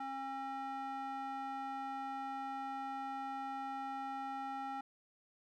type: tone with band-pass filter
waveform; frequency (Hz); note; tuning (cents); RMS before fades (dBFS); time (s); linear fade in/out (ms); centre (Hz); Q
square; 270; C#4; -45; -42; 0-4.81; 5; 1000; 4.1
effects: none